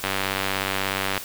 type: click train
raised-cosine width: 0.3 ms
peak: -7 dBFS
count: 111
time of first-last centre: 0.04-1.178 s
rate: 96.7 Hz
effects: white hiss -36 dBFS RMS until 1.24 s